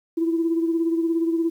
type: beating tone pair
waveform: sine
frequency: 330 / 347 Hz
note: E4 / F4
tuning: +2 / -11 cents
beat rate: 17 Hz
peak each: -19 / -28 dBFS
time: 0.17-1.5 s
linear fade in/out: 10 ms
effects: tanh soft clip ceiling -12 dBFS + 9-bit